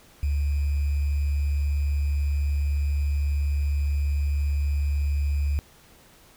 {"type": "tone with sample-and-hold", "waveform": "sine", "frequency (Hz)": 71.8, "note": "D2", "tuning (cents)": -39, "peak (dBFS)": -21, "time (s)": [0.23, 5.59], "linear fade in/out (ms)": 0, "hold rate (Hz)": 2450, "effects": ["pink hiss -54 dBFS RMS until 6.36 s"]}